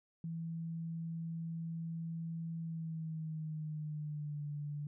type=tone with pitch glide; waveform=sine; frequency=164.81 to 146.83 Hz; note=E3 to D3; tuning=0 to 0 cents; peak=-38 dBFS; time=0.24-4.87 s; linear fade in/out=2 ms; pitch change=-200 cents; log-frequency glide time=2.59-4.44 s; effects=none